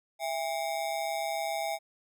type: ring-modulated tone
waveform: square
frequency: 735 Hz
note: F#5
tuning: 12 cents flat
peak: -28 dBFS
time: 0.19-1.79 s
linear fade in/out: 50 ms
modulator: 73.5 Hz
effects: none